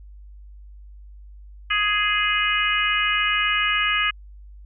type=harmonic tone; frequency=416.5 Hz; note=G#4; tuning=5 cents sharp; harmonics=3 / 4 / 5 / 6 / 7; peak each=-25 / -25 / -25 / -25 / -25 dBFS; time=1.7-4.11 s; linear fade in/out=10 ms; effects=added 50 Hz sine -40 dBFS peak until 4.65 s